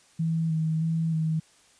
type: tone with vibrato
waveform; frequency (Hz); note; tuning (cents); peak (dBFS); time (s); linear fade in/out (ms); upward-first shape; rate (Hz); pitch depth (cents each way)
sine; 161; E3; -41; -23; 0.19-1.4; 10; square; 1.6; 21
effects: white hiss -59 dBFS RMS until 1.79 s + resampled to 22050 Hz